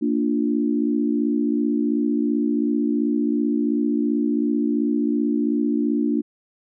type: chord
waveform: sine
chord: Bb major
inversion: none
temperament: equal with one note detuned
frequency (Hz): 230.9 / 293.7 / 349.2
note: Bb3 / D4 / F4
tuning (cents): -16 / 0 / 0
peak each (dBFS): -22 / -21 / -27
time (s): 0.01-6.22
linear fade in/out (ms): 20
effects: none